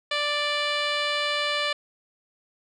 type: tone with low-pass filter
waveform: 10% pulse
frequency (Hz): 587.3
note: D5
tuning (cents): 0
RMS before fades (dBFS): -26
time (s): 0.11-1.73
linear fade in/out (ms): 5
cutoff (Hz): 4600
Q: 1.7
effects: none